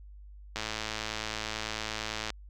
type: click train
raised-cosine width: 0.2 ms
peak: -16 dBFS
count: 191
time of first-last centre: 0.56-2.303 s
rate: 109 Hz
effects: added 50 Hz sine -46 dBFS peak until 2.49 s